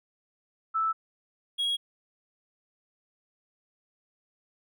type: tone pair in turn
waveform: sine / triangle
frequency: 1316 / 3303 Hz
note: E6 / G#7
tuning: -3 / -10 cents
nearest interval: octave + major third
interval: 1593 cents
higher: second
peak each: -24 dBFS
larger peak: neither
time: 0.74-0.93 / 1.58-1.77 s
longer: neither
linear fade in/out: 20 ms
effects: none